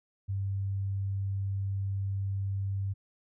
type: tone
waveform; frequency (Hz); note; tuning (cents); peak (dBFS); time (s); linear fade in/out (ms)
sine; 98; G2; 0; -29; 0.28-2.94; 20
effects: none